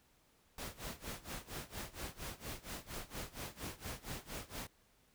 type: noise with tremolo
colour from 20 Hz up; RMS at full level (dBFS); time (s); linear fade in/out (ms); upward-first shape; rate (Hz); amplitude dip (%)
pink; -43; 0.58-4.67; 2; sine; 4.3; 90
effects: pink hiss -71 dBFS RMS until 5.14 s